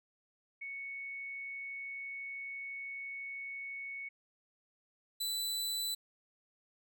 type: tone pair in turn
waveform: sine / sawtooth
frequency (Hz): 2217 / 3985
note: C#7 / B7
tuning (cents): 0 / +15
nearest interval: minor seventh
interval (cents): 1015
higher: second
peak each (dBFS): -40 / -31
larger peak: second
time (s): 0.61-4.09 / 5.2-5.95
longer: first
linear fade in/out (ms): 10
effects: none